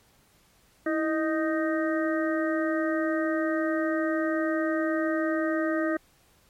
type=harmonic tone with a mistuned harmonic; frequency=311.1 Hz; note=D#4; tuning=in tune; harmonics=1 / 2 / 4 / 5 / 6; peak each=-26 / -29 / -35 / -36 / -35 dBFS; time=0.86-5.97 s; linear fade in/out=5 ms; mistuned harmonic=1; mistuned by=+68 cents; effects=pink hiss -62 dBFS RMS until 6.49 s + MP3 64 kbps